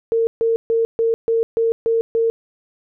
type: tone bursts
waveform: sine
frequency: 456.3 Hz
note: A#4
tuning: 37 cents flat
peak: -14 dBFS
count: 8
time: 0.12-2.3 s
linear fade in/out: 0 ms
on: 150 ms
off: 140 ms
effects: none